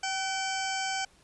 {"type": "harmonic tone with a mistuned harmonic", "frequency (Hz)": 771, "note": "G5", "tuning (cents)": -29, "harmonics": [1, 2, 3, 4, 6, 7, 8, 9, 10], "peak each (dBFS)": [-33, -36, -38, -39, -41, -41, -42, -43, -43], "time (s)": [0.03, 1.05], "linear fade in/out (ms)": 5, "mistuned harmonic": 2, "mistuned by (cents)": -35, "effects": ["pink hiss -61 dBFS RMS until 1.23 s", "resampled to 24000 Hz"]}